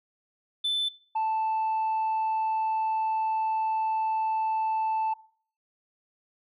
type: tone pair in turn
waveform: sine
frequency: 3520 / 880 Hz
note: A7 / A5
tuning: 0 / 0 cents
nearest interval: 2 octaves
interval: 2400 cents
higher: first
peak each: -22 dBFS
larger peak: neither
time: 0.64-0.89 / 1.15-5.14 s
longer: second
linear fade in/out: 10 ms
effects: noise-tail reverb RT60 0.5 s tail -22 dB re dry + tanh soft clip ceiling -23 dBFS